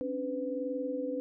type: tone cluster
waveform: sine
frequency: 268.9 / 290.2 / 502 Hz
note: C4 / D4 / B4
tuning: +47 / -21 / +28 cents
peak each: -37 / -38 / -34 dBFS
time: 0.01-1.2 s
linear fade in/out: 0 ms
effects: none